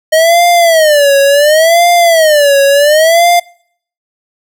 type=tone with vibrato; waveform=square; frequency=622.3 Hz; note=D#5; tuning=in tune; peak=-5 dBFS; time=0.12-3.4 s; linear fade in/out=10 ms; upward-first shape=sine; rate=0.7 Hz; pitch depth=200 cents each way; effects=noise-tail reverb RT60 0.6 s tail -24 dB re dry